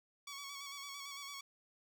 10% pulse tone with vibrato, 1123 Hz, C#6, 22 cents sharp, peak -37 dBFS, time 0.27-1.41 s, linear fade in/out 5 ms, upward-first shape square, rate 8.9 Hz, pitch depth 29 cents each way, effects none

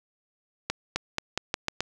accelerating click train, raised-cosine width 0.2 ms, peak -9 dBFS, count 7, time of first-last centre 0.7-1.806 s, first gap 260 ms, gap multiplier 0.86, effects none

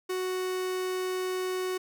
45% pulse tone, 370 Hz, F#4, in tune, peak -29 dBFS, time 0.09-1.78 s, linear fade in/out 10 ms, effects none

